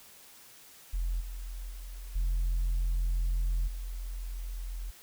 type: tone with level steps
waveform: sine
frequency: 42.94 Hz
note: F1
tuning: 29 cents flat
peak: -27 / -36 / -39 / -24 / -34 dBFS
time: 0.93-4.91 s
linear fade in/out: 10 ms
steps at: 1.2 / 1.7 / 2.15 / 3.67 s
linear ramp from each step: 10 ms
effects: tanh soft clip ceiling -24 dBFS + white hiss -54 dBFS RMS until 5.02 s